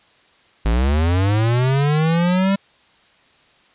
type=linear sweep; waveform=square; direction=up; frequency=51.91 to 199 Hz; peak=-15 dBFS; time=0.65-2.56 s; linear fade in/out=10 ms; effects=white hiss -54 dBFS RMS until 3.74 s + resampled to 8000 Hz